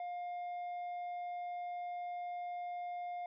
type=tone with tanh clipping; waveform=sine; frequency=708 Hz; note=F5; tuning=23 cents sharp; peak=-40 dBFS; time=0-3.26 s; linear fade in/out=2 ms; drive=5 dB; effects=none